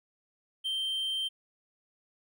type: tone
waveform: triangle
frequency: 3136 Hz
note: G7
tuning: in tune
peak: -28 dBFS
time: 0.64-1.29 s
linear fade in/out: 20 ms
effects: none